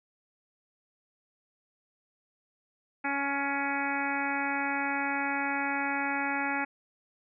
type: harmonic tone with a mistuned harmonic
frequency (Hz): 280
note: C#4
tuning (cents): +18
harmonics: 1 / 2 / 3 / 4 / 5 / 6 / 7 / 8 / 9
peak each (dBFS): -35 / -43 / -33 / -43 / -36 / -36 / -38 / -37 / -40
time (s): 3.04-6.65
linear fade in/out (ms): 10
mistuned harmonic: 4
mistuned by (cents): -26
effects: none